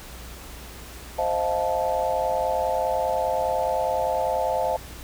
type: chord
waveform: sine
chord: F dominant seventh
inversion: second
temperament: just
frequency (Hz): 523.8 / 628.6 / 698.5 / 873.1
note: C5 / Eb5 / F5 / A5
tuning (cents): +2 / +18 / 0 / -14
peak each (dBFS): -27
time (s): 1.18-4.77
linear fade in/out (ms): 10
effects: added 60 Hz sine -42 dBFS peak until 5.03 s + pink hiss -42 dBFS RMS until 5.03 s